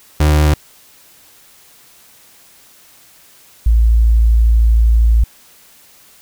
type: tone pair in turn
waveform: 35% pulse / sine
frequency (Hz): 75.6 / 56.38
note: D#2 / A1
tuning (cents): -49 / +43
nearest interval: perfect fourth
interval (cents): 508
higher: first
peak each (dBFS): -7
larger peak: neither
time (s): 0.2-0.54 / 3.66-5.24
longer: second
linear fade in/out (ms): 5
effects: white hiss -46 dBFS RMS until 6.21 s